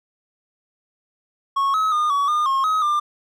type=tone with pitch steps; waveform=triangle; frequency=1101 / 1281 / 1219 / 1130 / 1214 / 1077 / 1268 / 1194 Hz; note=C#6 / E6 / D#6 / C#6 / D#6 / C6 / D#6 / D6; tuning=-12 / -50 / -36 / +33 / -43 / +50 / +32 / +28 cents; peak=-15 dBFS; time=1.56-3 s; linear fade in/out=10 ms; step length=180 ms; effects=none